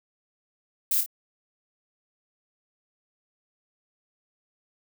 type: noise with echo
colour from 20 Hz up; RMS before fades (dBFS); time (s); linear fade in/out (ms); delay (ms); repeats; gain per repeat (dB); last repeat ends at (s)
violet; -24; 0.91-1.01; 5; 26; 2; -6; 1.062
effects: none